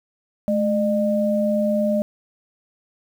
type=tone pair together; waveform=sine; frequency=214 / 605.3 Hz; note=A3 / D#5; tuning=-48 / -48 cents; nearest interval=octave + tritone; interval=1800 cents; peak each=-20 dBFS; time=0.48-2.02 s; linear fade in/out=0 ms; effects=8-bit